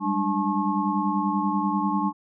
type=tone cluster; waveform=sine; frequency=194.6 / 204.8 / 296.9 / 861 / 1084 Hz; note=G3 / G#3 / D4 / A5 / C#6; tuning=-12 / -24 / +19 / -38 / -39 cents; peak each=-28 dBFS; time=0-2.13 s; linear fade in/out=50 ms; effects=none